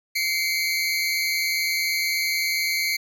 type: tone pair together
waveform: 25% pulse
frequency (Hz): 2093 / 2262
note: C7 / C#7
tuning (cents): 0 / +34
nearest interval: minor second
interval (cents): 134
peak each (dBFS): -21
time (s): 0.15-2.97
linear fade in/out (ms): 10
effects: none